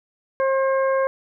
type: harmonic tone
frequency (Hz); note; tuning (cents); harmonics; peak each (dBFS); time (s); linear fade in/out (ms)
535; C5; +38; 1 / 2 / 3 / 4; -18 / -25 / -30 / -38; 0.4-1.07; 0
effects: none